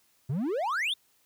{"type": "exponential sweep", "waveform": "triangle", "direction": "up", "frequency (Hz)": [120, 3760], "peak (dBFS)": -25, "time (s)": [0.29, 0.94], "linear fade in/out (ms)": 10, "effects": ["white hiss -67 dBFS RMS until 1.25 s"]}